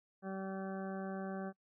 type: harmonic tone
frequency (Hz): 192.1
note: G3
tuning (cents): -35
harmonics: 1 / 2 / 3 / 4 / 6 / 7 / 8 / 9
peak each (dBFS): -41 / -46 / -47 / -48 / -53 / -61 / -53 / -61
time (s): 0.22-1.53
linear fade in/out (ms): 50
effects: noise-tail reverb RT60 0.1 s tail -25 dB re dry